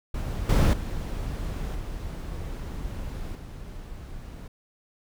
brown noise with level steps, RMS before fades -30 / -18 / -31 / -34 / -39 dBFS, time 0.14-4.48 s, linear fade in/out 5 ms, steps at 0.49 / 0.73 / 1.75 / 3.35 s, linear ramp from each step 5 ms, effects none

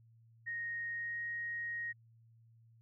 sine tone with pitch glide, 1865 to 1875.8 Hz, A#6 to A#6, 0 to +10 cents, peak -37 dBFS, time 0.46-1.93 s, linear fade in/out 20 ms, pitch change +10 cents, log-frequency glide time 0.93-1.21 s, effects added 114 Hz sine -61 dBFS peak until 2.81 s

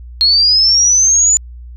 sine linear sweep, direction up, 4223 to 7040 Hz, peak -7 dBFS, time 0.21-1.37 s, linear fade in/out 0 ms, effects added 60 Hz sine -29 dBFS peak until 1.76 s

